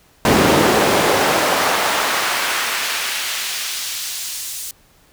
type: noise with high-pass filter sweep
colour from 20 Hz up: brown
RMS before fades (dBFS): -18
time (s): 0.25-4.71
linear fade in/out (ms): 2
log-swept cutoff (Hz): 250 to 7500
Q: 0.77
effects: pink hiss -53 dBFS RMS until 5.12 s